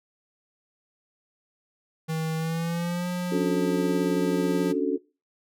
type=tone with pitch glide; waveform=square; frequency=160 to 178.56 Hz; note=D#3 to F3; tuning=+49 to +39 cents; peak=-27 dBFS; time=2.08-4.73 s; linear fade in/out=20 ms; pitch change=+190 cents; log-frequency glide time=2.37-3.08 s
type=chord; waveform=sine; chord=D major seventh; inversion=third; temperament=just; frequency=275.3 / 293.7 / 367.1 / 440.5 Hz; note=C#4 / D4 / F#4 / A4; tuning=-12 / 0 / -14 / +2 cents; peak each=-28 dBFS; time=3.31-4.98 s; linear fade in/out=20 ms
effects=noise-tail reverb RT60 0.3 s tail -21 dB re dry